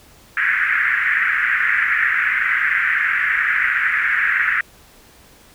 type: band-pass noise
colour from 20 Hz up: pink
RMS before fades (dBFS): -18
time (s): 0.37-4.61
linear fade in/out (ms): 2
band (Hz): 1500 to 2100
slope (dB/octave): 48
effects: pink hiss -48 dBFS RMS until 5.54 s